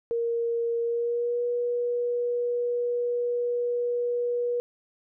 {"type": "tone with pitch glide", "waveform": "sine", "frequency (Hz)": [466.6, 482.8], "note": ["A#4", "B4"], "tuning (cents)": [2, -39], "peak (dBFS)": -24, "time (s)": [0.11, 4.6], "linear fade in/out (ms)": 0, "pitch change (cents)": 59, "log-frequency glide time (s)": [0.82, 1.44], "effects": []}